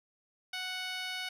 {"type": "tone with band-pass filter", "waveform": "10% pulse", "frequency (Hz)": 740, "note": "F#5", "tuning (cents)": 0, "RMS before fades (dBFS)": -38, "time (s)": [0.53, 1.29], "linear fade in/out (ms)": 5, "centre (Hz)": 3000, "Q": 0.51, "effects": []}